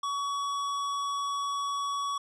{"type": "tone with hard clipping", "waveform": "sine", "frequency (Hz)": 1128, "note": "C#6", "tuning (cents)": 30, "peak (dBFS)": -31, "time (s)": [0.03, 2.18], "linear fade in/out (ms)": 5, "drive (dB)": 14, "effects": ["resampled to 22050 Hz"]}